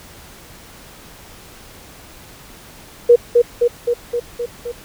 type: tone with echo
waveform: sine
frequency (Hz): 478.5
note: A#4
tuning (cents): +45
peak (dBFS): -4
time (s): 3.09-3.16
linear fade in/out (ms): 10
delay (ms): 260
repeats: 6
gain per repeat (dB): -3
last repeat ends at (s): 4.72
effects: pink hiss -41 dBFS RMS until 4.84 s